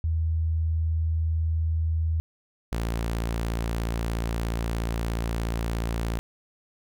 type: tone pair in turn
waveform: sine / sawtooth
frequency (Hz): 80.7 / 56.92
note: E2 / A#1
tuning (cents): -36 / -41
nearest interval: tritone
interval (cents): 605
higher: first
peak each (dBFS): -22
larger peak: neither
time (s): 0.04-2.2 / 2.72-6.19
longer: second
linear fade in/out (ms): 0
effects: none